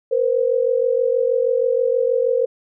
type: tone pair together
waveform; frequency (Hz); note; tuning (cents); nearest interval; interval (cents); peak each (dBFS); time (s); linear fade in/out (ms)
sine; 470.7 / 517; A#4 / C5; +17 / -21; major second; 162; -18; 0.11-2.46; 10
effects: none